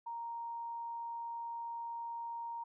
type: tone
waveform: sine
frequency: 932.3 Hz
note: A#5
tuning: in tune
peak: -39 dBFS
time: 0.06-2.64 s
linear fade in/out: 10 ms
effects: none